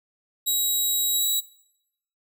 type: tone with pitch glide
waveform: 10% pulse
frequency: 3848 to 3886 Hz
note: B7 to B7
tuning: -46 to -29 cents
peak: -14 dBFS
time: 0.46-1.41 s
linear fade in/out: 20 ms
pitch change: +17 cents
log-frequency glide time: 1.12-1.24 s
effects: noise-tail reverb RT60 0.8 s tail -21 dB re dry